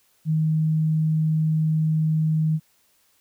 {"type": "tone", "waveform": "sine", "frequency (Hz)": 157.1, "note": "D#3", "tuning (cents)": 17, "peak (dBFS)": -18, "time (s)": [0.25, 2.6], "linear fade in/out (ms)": 50, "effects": ["white hiss -63 dBFS RMS until 3.2 s"]}